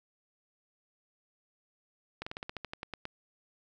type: slowing click train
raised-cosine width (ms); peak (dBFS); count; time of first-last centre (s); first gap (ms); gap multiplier
0.3; -22; 12; 2.22-3.054; 45; 1.1
effects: none